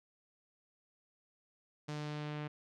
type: tone with low-pass filter sweep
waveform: sawtooth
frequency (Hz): 149.6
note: D3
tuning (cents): +32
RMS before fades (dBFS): -41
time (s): 1.88-2.48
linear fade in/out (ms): 10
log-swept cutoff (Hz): 6100 to 2600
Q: 1.2
effects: none